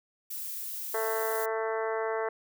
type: noise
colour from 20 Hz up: violet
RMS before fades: -37 dBFS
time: 0.3-1.46 s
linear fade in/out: 10 ms
type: harmonic tone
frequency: 222.2 Hz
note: A3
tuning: 17 cents sharp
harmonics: 2 / 3 / 4 / 5 / 6 / 7 / 8 / 9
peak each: -31 / -35 / -37 / -39 / -41 / -42 / -43 / -44 dBFS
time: 0.94-2.29 s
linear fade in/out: 5 ms
effects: none